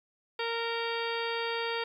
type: harmonic tone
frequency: 462.7 Hz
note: A#4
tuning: 13 cents flat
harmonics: 1 / 2 / 3 / 4 / 5 / 6 / 7 / 8 / 10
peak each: -34 / -37 / -39 / -40 / -41 / -42 / -42 / -43 / -44 dBFS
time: 0.39-1.84 s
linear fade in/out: 5 ms
effects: 11-bit